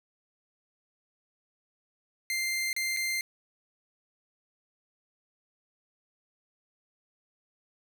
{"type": "tone with dropouts", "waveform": "sawtooth", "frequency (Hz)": 2093, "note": "C7", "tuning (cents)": 0, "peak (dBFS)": -25, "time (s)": [2.3, 3.21], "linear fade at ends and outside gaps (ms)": 1, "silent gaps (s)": [[2.73, 2.764], [2.965, 2.97]], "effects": []}